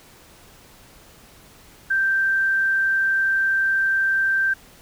sine tone, 1568 Hz, G6, in tune, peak -17 dBFS, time 1.9-4.54 s, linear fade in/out 10 ms, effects pink hiss -49 dBFS RMS until 4.81 s

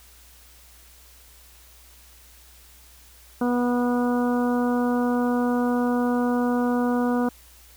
harmonic tone, 244.2 Hz, B3, 19 cents flat, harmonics 1 / 2 / 3 / 4 / 5 / 6, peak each -21 / -27 / -31 / -33 / -35 / -37 dBFS, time 3.41-7.29 s, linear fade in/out 5 ms, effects added 60 Hz sine -52 dBFS peak until 7.76 s + white hiss -52 dBFS RMS until 7.76 s

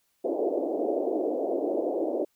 pink band-pass noise, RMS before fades -28 dBFS, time 0.24-2.25 s, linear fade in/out 10 ms, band 290 to 670 Hz, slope 48 dB/octave, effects white hiss -72 dBFS RMS until 2.35 s

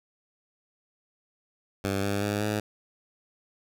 10% pulse tone with pitch steps, 98 / 100.52 / 103.11 / 105.76 Hz, G2 / G2 / G#2 / G#2, 0 / +44 / -12 / +32 cents, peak -18 dBFS, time 1.84-2.6 s, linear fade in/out 5 ms, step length 190 ms, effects none

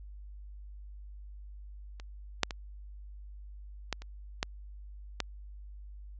clicks, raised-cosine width 0.2 ms, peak -29 / -7 / -20 / -14 / -29 / -12 / -13 dBFS, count 7, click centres 1.999 / 2.433 / 2.508 / 3.927 / 4.02 / 4.429 / 5.203 s, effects added 50 Hz sine -44 dBFS peak until 6.19 s + resampled to 16000 Hz

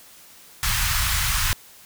pink band-stop noise, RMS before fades -22 dBFS, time 0.63-1.53 s, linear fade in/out 0 ms, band 120 to 1100 Hz, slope 24 dB/octave, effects white hiss -48 dBFS RMS until 1.85 s

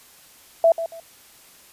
sine tone with echo, 663 Hz, E5, 10 cents sharp, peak -11 dBFS, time 0.64-0.72 s, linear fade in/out 2 ms, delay 140 ms, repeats 2, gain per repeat -12 dB, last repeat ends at 1 s, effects white hiss -50 dBFS RMS until 1.72 s + resampled to 32000 Hz

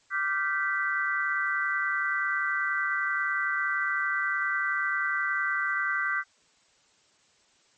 sine chord, G dominant seventh, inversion second, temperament equal with one note detuned, 1174.7 / 1396.9 / 1547.3 / 1975.5 Hz, D6 / F6 / G6 / B6, 0 / 0 / -23 / 0 cents, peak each -32 / -34 / -28 / -31 dBFS, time 0.1-6.24 s, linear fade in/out 50 ms, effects white hiss -64 dBFS RMS until 7.77 s + MP3 32 kbps

